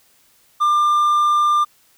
triangle tone, 1195 Hz, D6, 30 cents sharp, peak -11 dBFS, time 0.6-1.65 s, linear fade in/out 20 ms, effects white hiss -56 dBFS RMS until 1.97 s

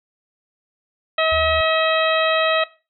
harmonic tone, 640 Hz, D#5, 49 cents sharp, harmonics 1 / 2 / 3 / 4 / 5 / 6, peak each -19 / -22 / -24 / -25 / -26 / -27 dBFS, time 1.18-2.64 s, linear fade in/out 5 ms
sine tone, 77.78 Hz, D#2, in tune, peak -27 dBFS, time 1.32-1.61 s, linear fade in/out 0 ms
effects noise-tail reverb RT60 0.3 s tail -18 dB re dry

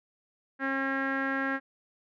sawtooth tone with low-pass filter, 270 Hz, C#4, 45 cents flat, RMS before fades -30 dBFS, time 0.59-1.6 s, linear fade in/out 50 ms, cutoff 1700 Hz, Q 7, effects none

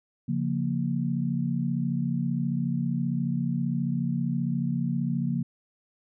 sine chord, Bb minor, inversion first, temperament equal with one note detuned, 139.8 / 174.61 / 233.1 Hz, Db3 / F3 / Bb3, +15 / 0 / 0 cents, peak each -29 dBFS, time 0.28-5.43 s, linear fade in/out 10 ms, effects none

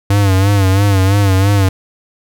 square tone with vibrato, 98 Hz, G2, in tune, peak -9 dBFS, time 0.1-1.69 s, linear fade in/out 5 ms, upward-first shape sine, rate 3 Hz, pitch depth 72 cents each way, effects none

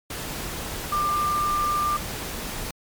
sine tone in noise, 1191 Hz, D6, 24 cents sharp, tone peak -21 dBFS, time 0.92-1.97 s, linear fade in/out 5 ms, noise pink, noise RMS -32 dBFS, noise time 0.1-2.71 s, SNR +8 dB, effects MP3 96 kbps

